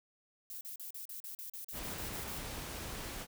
violet noise bursts, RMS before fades -45 dBFS, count 13, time 0.5-2.386 s, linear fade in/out 2 ms, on 110 ms, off 38 ms
pink noise, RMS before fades -43 dBFS, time 1.72-3.27 s, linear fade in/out 50 ms
effects none

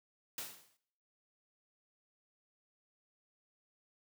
white noise with exponential decay, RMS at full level -39 dBFS, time 0.38-0.77 s, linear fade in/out 2 ms, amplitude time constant 84 ms, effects noise-tail reverb RT60 0.7 s tail -20 dB re dry + high-pass 100 Hz 12 dB/octave

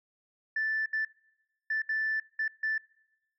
sine tone bursts at uneven times, 1760 Hz, A6, in tune, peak -26 dBFS, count 6, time 0.56-0.86 / 0.93-1.05 / 1.7-1.82 / 1.89-2.2 / 2.39-2.48 / 2.63-2.78 s, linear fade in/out 5 ms, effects noise-tail reverb RT60 1.0 s tail -25 dB re dry + tanh soft clip ceiling -23 dBFS

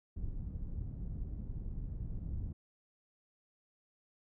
pink low-pass noise, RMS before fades -40 dBFS, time 0.16-2.53 s, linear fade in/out 5 ms, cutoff 130 Hz, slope 12 dB/octave, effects none

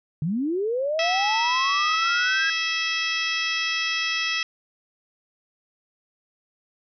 sine linear sweep, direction up, 140.2 to 1644 Hz, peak -22 dBFS, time 0.22-2.5 s, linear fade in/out 2 ms
harmonic tone, 653 Hz, E5, 17 cents flat, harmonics 2 / 3 / 4 / 5 / 6 / 7 / 8 / 9, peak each -34 / -29 / -27 / -30 / -36 / -40 / -31 / -40 dBFS, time 0.99-4.43 s, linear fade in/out 2 ms
effects none

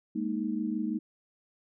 sine chord, Ab suspended second, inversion none, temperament just, 207.7 / 233.6 / 311.5 Hz, Ab3 / Bb3 / Eb4, 0 / +4 / +2 cents, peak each -33 dBFS, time 0.15-0.99 s, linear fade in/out 10 ms, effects none

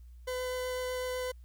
40% pulse tone with vibrato, 505 Hz, B4, 39 cents sharp, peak -32 dBFS, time 0.27-1.32 s, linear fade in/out 10 ms, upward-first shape triangle, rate 8 Hz, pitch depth 8 cents each way, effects added 60 Hz sine -48 dBFS peak until 1.44 s + white hiss -75 dBFS RMS until 1.44 s

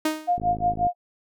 sawtooth tone with exponential decay, 311.1 Hz, D#4, in tune, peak -15 dBFS, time 0.05-0.38 s, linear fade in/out 5 ms, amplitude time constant 70 ms
sine tone with tremolo, 708 Hz, F5, 23 cents sharp, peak -17 dBFS, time 0.27-0.95 s, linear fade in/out 20 ms, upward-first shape sine, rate 5.6 Hz, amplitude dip 100%
click train, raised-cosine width 3 ms, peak -21 dBFS, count 27, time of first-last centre 0.38-0.868 s, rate 53.3 Hz
effects none

